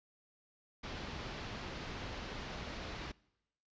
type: low-pass noise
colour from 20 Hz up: pink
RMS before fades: -44 dBFS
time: 0.83-3.12 s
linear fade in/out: 10 ms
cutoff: 4900 Hz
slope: 24 dB/octave
effects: noise-tail reverb RT60 0.9 s tail -24 dB re dry + resampled to 16000 Hz